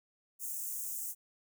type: high-pass noise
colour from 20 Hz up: white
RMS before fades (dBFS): -39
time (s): 0.39-1.15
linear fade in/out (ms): 50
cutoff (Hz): 6500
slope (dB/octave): 48
effects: none